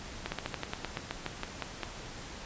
slowing click train, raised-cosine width 0.3 ms, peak -17 dBFS, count 14, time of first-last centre 0.26-1.833 s, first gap 60 ms, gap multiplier 1.11, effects pink hiss -44 dBFS RMS until 2.45 s + resampled to 16000 Hz

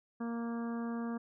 harmonic tone, 233.1 Hz, A#3, in tune, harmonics 1 / 2 / 3 / 4 / 5 / 6 / 7, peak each -35 / -45 / -49 / -51 / -49 / -55 / -54 dBFS, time 0.2-1.18 s, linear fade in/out 10 ms, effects none

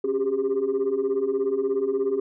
sine tone cluster, 273.3 / 387.5 / 404.2 Hz, C#4 / G4 / G#4, -24 / -20 / -47 cents, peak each -30 / -25 / -22 dBFS, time 0.04-2.2 s, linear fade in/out 5 ms, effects tanh soft clip ceiling -17 dBFS

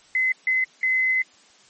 sine tone bursts at uneven times, 2042 Hz, C7, 43 cents flat, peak -18 dBFS, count 3, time 0.15-0.32 / 0.47-0.64 / 0.83-1.22 s, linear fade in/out 2 ms, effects white hiss -54 dBFS RMS until 1.69 s + MP3 32 kbps

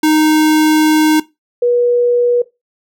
square / sine tone pair in turn, 309.7 / 484 Hz, D#4 / B4, -8 / -35 cents, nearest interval minor sixth, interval 773 cents, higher second, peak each -9 dBFS, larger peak neither, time 0.03-1.2 / 1.62-2.42 s, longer first, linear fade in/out 5 ms, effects noise-tail reverb RT60 0.2 s tail -18 dB re dry

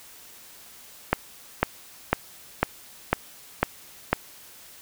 click train, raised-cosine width 0.5 ms, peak -3 dBFS, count 7, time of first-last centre 1.13-4.13 s, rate 2 Hz, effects white hiss -48 dBFS RMS until 4.81 s

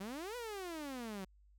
sawtooth exponential two-way sweep, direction up then down, 183.7 to 501 to 183.7 Hz, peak -38 dBFS, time 0-1.25 s, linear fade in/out 10 ms, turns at 0.36 s, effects added 50 Hz sine -62 dBFS peak until 1.58 s

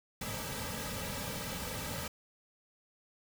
pink noise with comb filter, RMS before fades -39 dBFS, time 0.21-2.08 s, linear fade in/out 5 ms, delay 2.8 ms, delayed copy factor -0.9, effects none

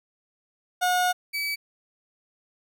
30% pulse tone pair in turn, 724 / 2289 Hz, F#5 / D7, -38 / -45 cents, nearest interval octave + minor sixth, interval 1993 cents, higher second, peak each -18 / -24 dBFS, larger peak first, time 0.81-1.13 / 1.33-1.56 s, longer first, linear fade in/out 20 ms, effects none

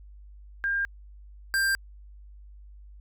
sine / square tone pair in turn, 1603 / 1585.5 Hz, G6 / G6, +38 / +19 cents, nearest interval unison, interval 19 cents, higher first, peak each -24 / -23 dBFS, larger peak second, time 0.64-0.85 / 1.54-1.75 s, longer neither, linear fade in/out 0 ms, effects added 50 Hz sine -45 dBFS peak until 3 s

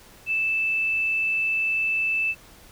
sine tone, 2637 Hz, E7, in tune, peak -21 dBFS, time 0.26-2.35 s, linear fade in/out 50 ms, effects pink hiss -50 dBFS RMS until 2.71 s

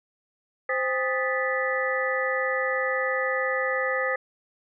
sine tone cluster, 521 / 806 / 1243 / 1745 / 1971 Hz, C5 / G5 / D#6 / A6 / B6, -7 / +48 / -2 / -15 / -4 cents, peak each -27 / -36 / -31 / -30 / -29 dBFS, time 0.69-4.16 s, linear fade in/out 5 ms, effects none

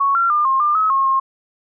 sine tone with pitch steps, 1109 / 1369 / 1202 / 1067 / 1197 / 1282 / 1082 / 1071 Hz, C#6 / F6 / D6 / C6 / D6 / E6 / C#6 / C6, 0 / -35 / +40 / +34 / +33 / -49 / -42 / +40 cents, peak -13 dBFS, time 0-1.2 s, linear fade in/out 10 ms, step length 150 ms, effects none

